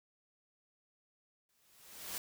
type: noise with exponential growth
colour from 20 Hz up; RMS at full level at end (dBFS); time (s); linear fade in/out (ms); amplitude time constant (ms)
white; -39; 1.49-2.18; 1; 150
effects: none